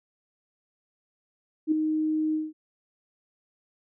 sine tone with ADSR envelope, 311.1 Hz, D#4, in tune, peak -17 dBFS, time 1.67-2.53 s, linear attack 48 ms, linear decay 5 ms, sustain -6 dB, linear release 190 ms, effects none

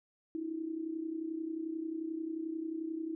sine tone with amplitude modulation, 322.5 Hz, E4, 38 cents flat, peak -32 dBFS, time 0.35-3.15 s, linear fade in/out 0 ms, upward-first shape sine, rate 31.3 Hz, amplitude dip 70%, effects none

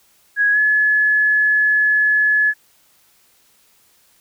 sine tone with pitch glide, 1661.2 to 1707.9 Hz, G#6 to G#6, 0 to +48 cents, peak -12 dBFS, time 0.36-2.54 s, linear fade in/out 50 ms, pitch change +48 cents, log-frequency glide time 0.52-0.58 s, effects white hiss -56 dBFS RMS until 4.2 s

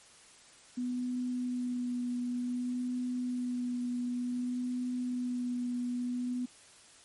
sine tone with vibrato, 246.9 Hz, B3, in tune, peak -31 dBFS, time 0.77-6.46 s, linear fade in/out 10 ms, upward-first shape sine, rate 0.55 Hz, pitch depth 15 cents each way, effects white hiss -57 dBFS RMS until 7.04 s + MP3 48 kbps

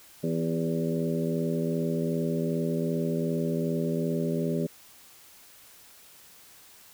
harmonic tone with a mistuned harmonic, 82.6 Hz, E2, 4 cents sharp, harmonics 2 / 3 / 4 / 5 / 6 / 7, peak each -29 / -31 / -37 / -32 / -38 / -36 dBFS, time 0.23-4.67 s, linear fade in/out 10 ms, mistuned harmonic 5, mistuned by -33 cents, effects white hiss -53 dBFS RMS until 6.93 s

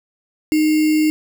sine tone with sample-and-hold, 308.6 Hz, D#4, 14 cents flat, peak -12 dBFS, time 0.52-1.1 s, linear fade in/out 0 ms, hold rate 2450 Hz, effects none

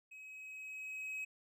triangle tone with level ramp, 2547 Hz, D#7, 40 cents sharp, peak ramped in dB -49 to -37 dBFS, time 0.11-1.25 s, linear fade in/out 10 ms, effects none

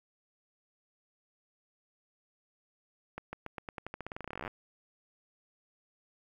accelerating click train, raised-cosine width 0.5 ms, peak -24 dBFS, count 27, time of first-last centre 3.18-4.478 s, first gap 150 ms, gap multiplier 0.89, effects 10-bit

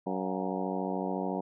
harmonic tone with a mistuned harmonic, 93.8 Hz, F#2, 24 cents sharp, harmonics 2 / 3 / 4 / 5 / 6 / 7 / 8 / 9 / 10, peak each -35 / -37 / -38 / -39 / -40 / -40 / -41 / -42 / -42 dBFS, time 0.06-1.41 s, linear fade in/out 10 ms, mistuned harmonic 7, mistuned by +92 cents, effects none

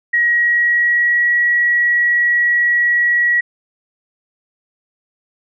sine tone with pitch glide, 1900 to 1921 Hz, A#6 to B6, +33 to -48 cents, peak -11 dBFS, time 0.13-3.41 s, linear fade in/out 10 ms, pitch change +19 cents, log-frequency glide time 0.28-1.31 s, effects none

